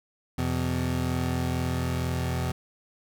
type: tone pair together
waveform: 25% pulse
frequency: 84.23 / 126.2 Hz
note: E2 / B2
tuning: +38 / +38 cents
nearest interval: perfect fifth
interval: 700 cents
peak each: -25 dBFS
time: 0.38-2.52 s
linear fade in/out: 5 ms
effects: none